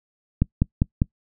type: click train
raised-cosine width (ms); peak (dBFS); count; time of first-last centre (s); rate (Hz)
5; -5; 4; 0.42-1.019; 5.01
effects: noise-tail reverb RT60 0.1 s tail -24 dB re dry